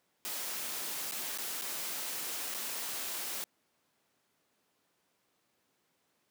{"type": "noise with dropouts", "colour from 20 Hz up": "white", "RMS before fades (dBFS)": -38, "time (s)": [0.25, 3.44], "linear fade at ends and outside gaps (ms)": 0, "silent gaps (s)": [[1.112, 1.121], [1.376, 1.385], [1.613, 1.62], [2.541, 2.546]], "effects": ["pink hiss -75 dBFS RMS until 6.3 s", "high-pass 200 Hz 12 dB/octave"]}